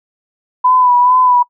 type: tone with vibrato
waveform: sine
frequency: 995 Hz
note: B5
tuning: 13 cents sharp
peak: -7 dBFS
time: 0.64-1.43 s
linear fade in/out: 10 ms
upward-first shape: sine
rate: 2.3 Hz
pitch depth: 36 cents each way
effects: noise-tail reverb RT60 0.1 s tail -23 dB re dry